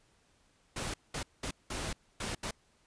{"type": "noise bursts at uneven times", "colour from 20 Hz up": "pink", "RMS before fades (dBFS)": -37, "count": 6, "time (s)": [[0.76, 0.94], [1.14, 1.23], [1.43, 1.51], [1.7, 1.93], [2.2, 2.35], [2.43, 2.51]], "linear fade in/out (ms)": 5, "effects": ["pink hiss -69 dBFS RMS until 2.86 s", "resampled to 22050 Hz"]}